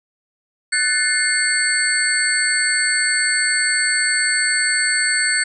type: tone cluster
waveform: sine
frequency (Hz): 1494 / 1762 / 2127 / 4455 / 8160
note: F#6 / A6 / C7 / C#8 / C9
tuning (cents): +16 / +2 / +28 / +8 / -44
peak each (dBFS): -22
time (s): 0.72-5.44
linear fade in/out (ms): 10
effects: none